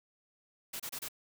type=noise bursts; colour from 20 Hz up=white; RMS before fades=-40 dBFS; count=4; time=0.73-1.086 s; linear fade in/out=10 ms; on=68 ms; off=28 ms; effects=none